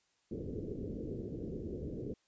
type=low-pass noise; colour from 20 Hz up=white; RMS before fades=-41 dBFS; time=0.31-2.14 s; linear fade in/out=5 ms; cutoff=460 Hz; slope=48 dB/octave; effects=white hiss -75 dBFS RMS until 2.27 s + resampled to 16000 Hz